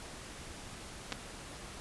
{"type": "clicks", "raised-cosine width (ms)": 0.2, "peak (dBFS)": -19, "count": 2, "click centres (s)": [1.122, 1.126], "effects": ["pink hiss -47 dBFS RMS until 1.8 s", "resampled to 24000 Hz"]}